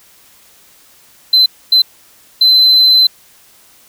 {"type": "tone bursts at uneven times", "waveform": "triangle", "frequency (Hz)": 4057, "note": "B7", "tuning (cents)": 46, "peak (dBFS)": -3, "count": 3, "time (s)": [[1.33, 1.46], [1.72, 1.82], [2.41, 3.07]], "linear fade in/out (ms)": 5, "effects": ["tanh soft clip ceiling 0 dBFS", "white hiss -46 dBFS RMS until 3.88 s"]}